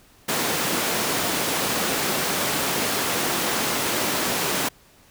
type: high-pass noise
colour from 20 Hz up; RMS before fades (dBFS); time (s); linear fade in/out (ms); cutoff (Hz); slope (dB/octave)
pink; -24; 0.28-4.69; 10; 220; 12
effects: pink hiss -54 dBFS RMS until 5.1 s